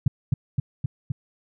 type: tone with echo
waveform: sine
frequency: 131.8 Hz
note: C3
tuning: 13 cents sharp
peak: -13 dBFS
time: 0.06-0.08 s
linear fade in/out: 5 ms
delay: 260 ms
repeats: 4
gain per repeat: -2 dB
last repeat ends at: 1.12 s
effects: none